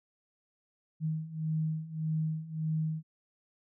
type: beating tone pair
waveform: sine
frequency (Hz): 156.5 / 158.2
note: D#3 / D#3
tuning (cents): +10 / +29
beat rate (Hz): 1.7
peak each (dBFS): -35 / -32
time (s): 1-3.03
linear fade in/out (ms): 50
effects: none